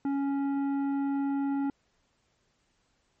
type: tone with tanh clipping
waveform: triangle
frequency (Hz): 278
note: C#4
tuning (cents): +5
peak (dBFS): -28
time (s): 0.05-1.7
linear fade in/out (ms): 2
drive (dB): 14
effects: pink hiss -72 dBFS RMS until 3.2 s + MP3 32 kbps

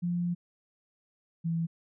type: tone pair in turn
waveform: sine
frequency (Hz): 174.61 / 165.83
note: F3 / E3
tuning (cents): 0 / +11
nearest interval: minor second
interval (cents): 89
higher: first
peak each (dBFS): -27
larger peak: neither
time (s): 0.02-0.35 / 1.44-1.67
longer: first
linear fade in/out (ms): 20
effects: none

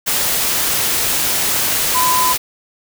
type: tone in noise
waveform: sine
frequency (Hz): 1007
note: B5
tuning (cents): +33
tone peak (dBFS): -14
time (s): 1.94-2.34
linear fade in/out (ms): 20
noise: white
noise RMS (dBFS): -17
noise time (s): 0.06-2.38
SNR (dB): 0
effects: none

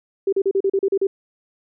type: tone bursts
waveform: sine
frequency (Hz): 390.6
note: G4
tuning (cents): -6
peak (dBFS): -15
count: 9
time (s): 0.27-1.07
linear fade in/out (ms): 5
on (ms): 56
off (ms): 37
effects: none

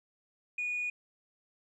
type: tone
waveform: sine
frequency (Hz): 2457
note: D#7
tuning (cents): -22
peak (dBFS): -30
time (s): 0.58-0.9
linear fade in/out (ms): 5
effects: tanh soft clip ceiling -28 dBFS

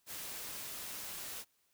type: noise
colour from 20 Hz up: white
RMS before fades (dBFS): -44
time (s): 0.06-1.45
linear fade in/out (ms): 50
effects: white hiss -75 dBFS RMS until 1.73 s

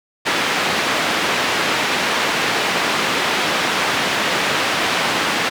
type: band-pass noise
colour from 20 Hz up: white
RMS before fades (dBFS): -19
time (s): 0.25-5.5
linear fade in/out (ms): 20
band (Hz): 170 to 2700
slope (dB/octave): 12
effects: none

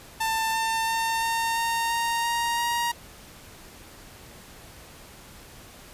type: tone with pitch steps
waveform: sawtooth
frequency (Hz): 892 / 899.2 / 906.5 / 913.9 / 921.3 / 928.8 / 936.3 / 943.9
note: A5 / A5 / A#5 / A#5 / A#5 / A#5 / A#5 / A#5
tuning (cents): +23 / +37 / -49 / -35 / -21 / -7 / +7 / +21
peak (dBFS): -20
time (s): 0.2-2.92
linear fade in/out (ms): 10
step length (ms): 340
effects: pink hiss -47 dBFS RMS until 5.93 s + resampled to 32000 Hz

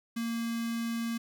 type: tone with notch filter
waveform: square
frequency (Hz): 230.9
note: A#3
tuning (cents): -16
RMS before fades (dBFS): -33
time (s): 0.16-1.18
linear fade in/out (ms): 10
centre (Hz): 650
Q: 1
effects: 11-bit

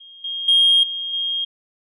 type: tone with level steps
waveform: sine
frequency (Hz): 3238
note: G#7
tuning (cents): -45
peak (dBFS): -40 / -24 / -10 / -24 / -20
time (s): 0-1.45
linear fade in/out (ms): 10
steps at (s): 0.24 / 0.48 / 0.83 / 1.13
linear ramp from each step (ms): 5
effects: tanh soft clip ceiling -7 dBFS

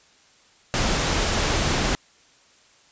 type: noise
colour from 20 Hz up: pink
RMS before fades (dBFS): -22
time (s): 0.74-1.95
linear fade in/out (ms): 0
effects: white hiss -56 dBFS RMS until 2.91 s + resampled to 16000 Hz

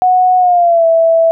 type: tone with pitch glide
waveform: sine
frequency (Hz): 735 to 658.6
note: F#5 to E5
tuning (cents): -12 to -2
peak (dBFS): -6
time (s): 0.02-1.31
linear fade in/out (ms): 0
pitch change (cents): -190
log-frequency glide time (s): 0.38-0.86
effects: none

